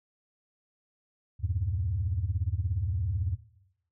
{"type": "tone cluster", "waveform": "sine", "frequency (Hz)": [77.6, 94.1, 111.5], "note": ["D#2", "F#2", "A2"], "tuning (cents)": [-4, 30, 23], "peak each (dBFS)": [-31, -29, -34], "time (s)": [1.39, 3.38], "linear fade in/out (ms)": 50, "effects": ["noise-tail reverb RT60 0.8 s tail -17 dB re dry", "tanh soft clip ceiling -18 dBFS"]}